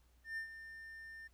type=tone with ADSR envelope; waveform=triangle; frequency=1800 Hz; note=A6; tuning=39 cents sharp; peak=-36 dBFS; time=0.24-1.28 s; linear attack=130 ms; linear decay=100 ms; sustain=-11 dB; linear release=13 ms; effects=added 60 Hz sine -66 dBFS peak until 1.33 s + pink hiss -75 dBFS RMS until 1.33 s